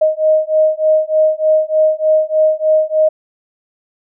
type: beating tone pair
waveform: sine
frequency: 622 / 625.3 Hz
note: D#5 / D#5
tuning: -1 / +8 cents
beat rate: 3.3 Hz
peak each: -13 dBFS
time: 0.01-3.09 s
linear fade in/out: 10 ms
effects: none